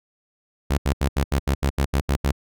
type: tone bursts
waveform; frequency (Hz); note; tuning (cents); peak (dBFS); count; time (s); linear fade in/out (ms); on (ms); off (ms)
sawtooth; 69.2; C#2; -2; -14; 11; 0.7-2.319; 10; 79; 75
effects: none